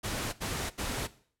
pink noise bursts, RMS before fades -34 dBFS, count 3, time 0.03-1.076 s, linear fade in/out 20 ms, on 300 ms, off 73 ms, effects noise-tail reverb RT60 0.5 s tail -17 dB re dry + low-pass 12000 Hz 12 dB/octave

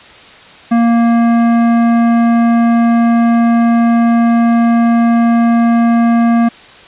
triangle tone with hard clipping, 233.1 Hz, A#3, in tune, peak -9 dBFS, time 0.71-6.49 s, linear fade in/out 10 ms, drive 17 dB, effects white hiss -37 dBFS RMS until 6.87 s + resampled to 8000 Hz

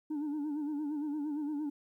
sine tone with vibrato, 296.7 Hz, D4, 18 cents sharp, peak -30 dBFS, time 0.1-1.7 s, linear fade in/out 10 ms, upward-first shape sine, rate 8.7 Hz, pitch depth 78 cents each way, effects tanh soft clip ceiling -32 dBFS + 12-bit

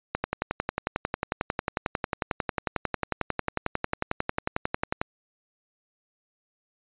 click train, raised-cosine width 0.5 ms, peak -10 dBFS, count 55, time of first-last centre 0.15-5.015 s, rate 11.1 Hz, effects resampled to 8000 Hz

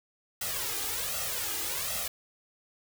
white noise with flanger, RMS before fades -33 dBFS, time 0.41-2.08 s, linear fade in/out 5 ms, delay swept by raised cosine 1.5 to 2.48 ms, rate 1.3 Hz, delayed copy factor +0.85, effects none

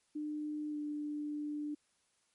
sine tone with pitch glide, 300.8 to 296.7 Hz, D4 to D4, +42 to +18 cents, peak -36 dBFS, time 0.15-1.75 s, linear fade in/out 10 ms, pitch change -24 cents, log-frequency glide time 0.7-0.77 s, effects white hiss -75 dBFS RMS until 2.34 s + MP3 48 kbps

